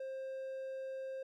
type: tone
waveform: triangle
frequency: 530 Hz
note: C5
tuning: 22 cents sharp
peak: -38 dBFS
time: 0-1.23 s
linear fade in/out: 5 ms
effects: none